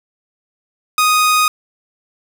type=tone; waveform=sawtooth; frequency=1244.5 Hz; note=D#6; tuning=in tune; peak=-7 dBFS; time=0.98-1.48 s; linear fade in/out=2 ms; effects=none